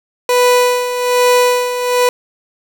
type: tone with tremolo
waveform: 30% pulse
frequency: 493.9 Hz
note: B4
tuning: in tune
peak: -5 dBFS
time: 0.29-2.09 s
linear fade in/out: 2 ms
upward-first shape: sine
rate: 1.2 Hz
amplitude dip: 65%
effects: 7-bit